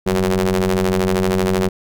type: ring-modulated tone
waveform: sawtooth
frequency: 92.5 Hz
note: F#2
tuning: in tune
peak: -8 dBFS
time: 0.06-1.69 s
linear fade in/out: 10 ms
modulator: 284 Hz
effects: none